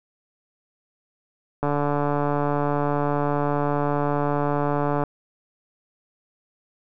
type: click train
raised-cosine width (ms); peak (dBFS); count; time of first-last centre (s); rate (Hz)
1; -10; 495; 1.63-5.037; 145
effects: none